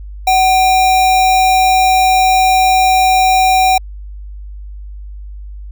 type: tone with sample-and-hold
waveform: sine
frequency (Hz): 751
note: F#5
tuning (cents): +26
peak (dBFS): -7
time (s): 0.27-3.78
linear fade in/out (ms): 5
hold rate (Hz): 3150
effects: added 50 Hz sine -26 dBFS peak until 5.71 s